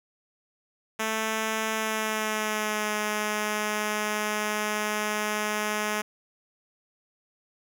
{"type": "tone with pitch glide", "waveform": "5% pulse", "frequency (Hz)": [220, 211.6], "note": ["A3", "G#3"], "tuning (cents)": [0, 33], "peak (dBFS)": -15, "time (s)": [0.99, 6.02], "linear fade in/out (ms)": 10, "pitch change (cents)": -67, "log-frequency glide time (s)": [1.74, 2.92], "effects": []}